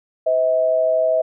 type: tone pair together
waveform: sine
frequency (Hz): 510 / 642.6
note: C5 / E5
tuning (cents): -44 / -44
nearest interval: major third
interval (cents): 400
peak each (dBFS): -22 / -15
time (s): 0.26-1.22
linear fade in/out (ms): 10
effects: none